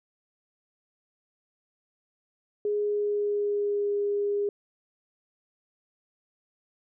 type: tone with pitch glide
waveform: sine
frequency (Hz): 415.3 to 407.7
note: G#4 to G#4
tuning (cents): 0 to -32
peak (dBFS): -24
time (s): 2.65-4.49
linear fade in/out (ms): 2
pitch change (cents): -32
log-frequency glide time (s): 2.77-3.95
effects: none